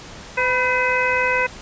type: harmonic tone with a mistuned harmonic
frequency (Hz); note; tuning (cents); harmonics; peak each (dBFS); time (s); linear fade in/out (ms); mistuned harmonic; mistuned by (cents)
508; B4; +49; 1 / 2 / 3 / 4 / 5; -23 / -23 / -23 / -23 / -23; 0.37-1.47; 10; 2; -53
effects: pink hiss -38 dBFS RMS until 1.61 s + resampled to 16000 Hz